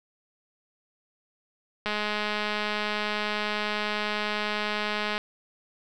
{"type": "click train", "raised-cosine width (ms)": 0.3, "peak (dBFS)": -13, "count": 698, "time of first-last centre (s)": [1.86, 5.179], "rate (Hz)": 210, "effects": []}